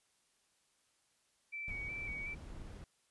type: tone with vibrato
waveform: sine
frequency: 2291 Hz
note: D7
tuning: 44 cents flat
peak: -40 dBFS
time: 1.52-2.35 s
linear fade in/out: 20 ms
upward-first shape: square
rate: 2.7 Hz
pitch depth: 28 cents each way
type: noise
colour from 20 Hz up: brown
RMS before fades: -48 dBFS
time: 1.68-2.84 s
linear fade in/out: 0 ms
effects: white hiss -75 dBFS RMS until 3.1 s + resampled to 24000 Hz